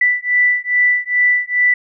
sine beating tone pair, 1975.5 / 1977.9 Hz, B6 / B6, 0 / +2 cents, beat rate 2.4 Hz, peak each -15 dBFS, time 0.01-1.74 s, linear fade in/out 5 ms, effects none

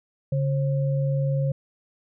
sine tone pair together, 141.09 / 535 Hz, C#3 / C5, +31 / +38 cents, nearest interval octave + major seventh, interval 2307 cents, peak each -21 / -30 dBFS, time 0.32-1.52 s, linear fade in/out 5 ms, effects none

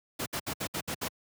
pink noise bursts, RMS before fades -33 dBFS, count 7, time 0.19-1.084 s, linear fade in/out 10 ms, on 72 ms, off 65 ms, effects high-pass 100 Hz 12 dB/octave

